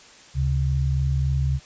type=tone pair together; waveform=sine; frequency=71.5 / 134.97 Hz; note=D2 / C#3; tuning=-46 / -46 cents; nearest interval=major seventh; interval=1100 cents; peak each=-22 dBFS; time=0.34-1.6 s; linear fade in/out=50 ms; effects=white hiss -48 dBFS RMS until 1.65 s + resampled to 16000 Hz